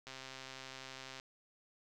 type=click train; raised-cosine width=0.2 ms; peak=-30 dBFS; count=150; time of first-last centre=0.07-1.199 s; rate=132 Hz; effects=none